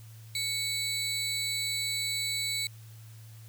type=tone pair together; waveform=30% pulse; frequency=2217 / 3960 Hz; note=C#7 / B7; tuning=0 / +4 cents; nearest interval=minor seventh; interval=1004 cents; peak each=-31 / -29 dBFS; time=0.35-2.67 s; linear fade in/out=2 ms; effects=added 111 Hz sine -46 dBFS peak until 3.48 s + white hiss -58 dBFS RMS until 3.48 s